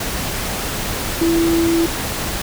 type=tone in noise; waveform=sine; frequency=333 Hz; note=E4; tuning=18 cents sharp; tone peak=-13 dBFS; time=1.21-1.86 s; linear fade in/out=5 ms; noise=pink; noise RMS=-23 dBFS; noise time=0-2.42 s; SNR=+7 dB; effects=none